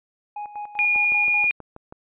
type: tone with tremolo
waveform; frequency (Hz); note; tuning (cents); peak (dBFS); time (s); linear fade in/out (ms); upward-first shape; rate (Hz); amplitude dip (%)
triangle; 831; G#5; +1; -27; 0.36-1.47; 5; square; 5.1; 70
type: tone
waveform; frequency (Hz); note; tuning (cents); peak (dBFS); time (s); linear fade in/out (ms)
sine; 2434; D#7; -39; -17; 0.79-1.51; 0
type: click train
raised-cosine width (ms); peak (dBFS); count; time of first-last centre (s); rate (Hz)
1; -25; 7; 0.96-1.925; 6.22
effects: resampled to 8000 Hz